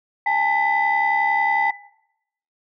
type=tone cluster; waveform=sine; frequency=816 / 887 / 1995 Hz; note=G#5 / A5 / B6; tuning=-31 / +14 / +17 cents; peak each=-21 dBFS; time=0.26-1.71 s; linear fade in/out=5 ms; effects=noise-tail reverb RT60 0.8 s tail -19 dB re dry + tanh soft clip ceiling -9 dBFS